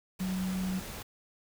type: tone in noise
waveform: sine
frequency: 186.6 Hz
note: F#3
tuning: 15 cents sharp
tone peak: -30 dBFS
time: 0.2-0.8 s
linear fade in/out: 10 ms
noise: pink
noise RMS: -42 dBFS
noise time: 0.19-1.03 s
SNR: +9 dB
effects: none